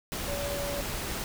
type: tone in noise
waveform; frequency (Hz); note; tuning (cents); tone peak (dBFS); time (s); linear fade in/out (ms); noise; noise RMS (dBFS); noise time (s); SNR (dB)
sine; 570; C#5; +48; -33; 0.28-0.81; 0; pink; -34; 0.12-1.24; -2
effects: none